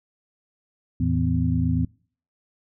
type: tone cluster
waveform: sine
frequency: 82.6 / 111.1 / 162.9 / 252.8 Hz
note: E2 / A2 / E3 / B3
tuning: +4 / +17 / -20 / +41 cents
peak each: -25 dBFS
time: 1-1.85 s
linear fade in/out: 5 ms
effects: noise-tail reverb RT60 0.5 s tail -26 dB re dry